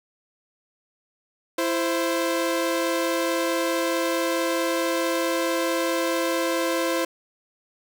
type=tone pair together; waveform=sawtooth; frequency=334 / 523.3 Hz; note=E4 / C5; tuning=+23 / 0 cents; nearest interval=minor sixth; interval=777 cents; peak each=-21 dBFS; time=1.58-7.05 s; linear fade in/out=5 ms; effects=9-bit